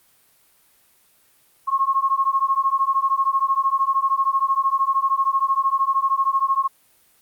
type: beating tone pair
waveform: sine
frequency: 1077 / 1090 Hz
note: C6 / C#6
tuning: +50 / -29 cents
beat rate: 13 Hz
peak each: -20 dBFS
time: 1.67-6.68 s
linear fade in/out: 20 ms
effects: white hiss -58 dBFS RMS until 7.21 s + Opus 32 kbps